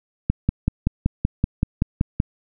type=click train; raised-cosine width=5 ms; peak=-5 dBFS; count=11; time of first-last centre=0.3-2.201 s; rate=5.26 Hz; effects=none